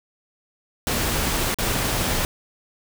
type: noise with dropouts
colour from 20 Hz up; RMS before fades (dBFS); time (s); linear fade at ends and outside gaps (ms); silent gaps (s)
pink; -23; 0.87-2.25; 1; 1.544-1.586
effects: none